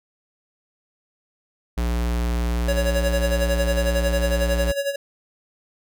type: tone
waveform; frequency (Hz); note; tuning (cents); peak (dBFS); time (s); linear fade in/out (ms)
square; 59.1; A#1; +24; -21; 1.77-4.72; 10
type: tone with tremolo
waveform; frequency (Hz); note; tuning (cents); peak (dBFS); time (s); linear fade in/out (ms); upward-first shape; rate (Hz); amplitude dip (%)
square; 560; C#5; +18; -20; 2.68-4.96; 5; sine; 11; 75
effects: none